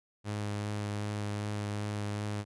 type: tone with vibrato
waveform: sawtooth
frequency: 103.83 Hz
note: G#2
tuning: in tune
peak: -29 dBFS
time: 0.24-2.45 s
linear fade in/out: 50 ms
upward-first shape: triangle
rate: 2.6 Hz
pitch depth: 15 cents each way
effects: resampled to 24000 Hz